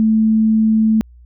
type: tone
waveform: sine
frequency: 219.5 Hz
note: A3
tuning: 4 cents flat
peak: -10 dBFS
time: 0-1.01 s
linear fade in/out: 0 ms
effects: added 60 Hz sine -40 dBFS peak until 1.25 s